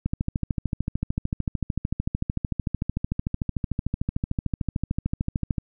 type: click train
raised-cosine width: 5 ms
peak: -12 dBFS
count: 75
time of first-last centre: 0.06-5.582 s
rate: 13.4 Hz
effects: none